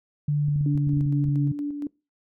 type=tone with pitch glide; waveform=sine; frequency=146.83 to 141.91 Hz; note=D3 to C#3; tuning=0 to +41 cents; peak=-20 dBFS; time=0.28-1.52 s; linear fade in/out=5 ms; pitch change=-59 cents; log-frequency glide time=0.39-1.07 s
type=clicks; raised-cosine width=5 ms; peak=-24 dBFS; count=11; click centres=0.485 / 0.56 / 0.61 / 0.753 / 0.873 / 0.935 / 0.972 / 1.014 / 1.059 / 1.256 / 1.287 s
type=tone with tremolo; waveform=sine; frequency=290 Hz; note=D4; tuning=22 cents flat; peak=-25 dBFS; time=0.66-1.87 s; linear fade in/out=2 ms; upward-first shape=square; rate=4.3 Hz; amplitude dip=40%
effects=noise-tail reverb RT60 0.3 s tail -25 dB re dry